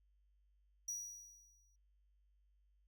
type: tone with exponential decay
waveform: square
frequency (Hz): 5800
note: F#8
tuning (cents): -35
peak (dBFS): -39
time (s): 0.88-1.76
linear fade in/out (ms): 5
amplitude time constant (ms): 190
effects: added 50 Hz sine -70 dBFS peak until 2.87 s